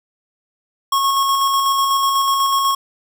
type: tone with tremolo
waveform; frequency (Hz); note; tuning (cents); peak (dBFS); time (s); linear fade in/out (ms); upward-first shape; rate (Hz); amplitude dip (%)
square; 1094; C#6; -23; -14; 0.92-2.75; 5; square; 8.1; 25
effects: 8-bit